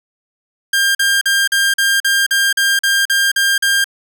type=tone bursts; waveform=sawtooth; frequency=1600 Hz; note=G6; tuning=35 cents sharp; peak=-8 dBFS; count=12; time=0.73-3.843 s; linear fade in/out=5 ms; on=220 ms; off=43 ms; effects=none